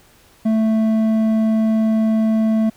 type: tone with hard clipping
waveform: sine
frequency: 220.4 Hz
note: A3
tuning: 3 cents sharp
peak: -15 dBFS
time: 0.45-2.7 s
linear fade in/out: 10 ms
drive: 6 dB
effects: pink hiss -51 dBFS RMS until 2.76 s